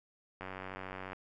click train, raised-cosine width 0.5 ms, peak -27 dBFS, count 69, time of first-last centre 0.41-1.132 s, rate 94.2 Hz, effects none

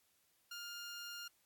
15% pulse tone, 1408 Hz, F6, 14 cents sharp, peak -39 dBFS, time 0.51-1.28 s, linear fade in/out 5 ms, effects white hiss -75 dBFS RMS until 1.45 s + AAC 64 kbps

